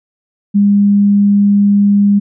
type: tone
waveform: sine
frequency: 202.5 Hz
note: G#3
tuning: 43 cents flat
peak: -6 dBFS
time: 0.54-2.2 s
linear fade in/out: 20 ms
effects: none